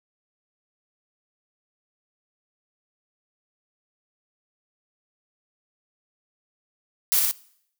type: noise with echo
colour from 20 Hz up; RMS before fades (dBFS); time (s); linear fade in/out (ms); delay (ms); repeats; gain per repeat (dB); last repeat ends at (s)
blue; -20; 7.12-7.19; 0; 61; 2; -2; 7.312
effects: noise-tail reverb RT60 0.7 s tail -22 dB re dry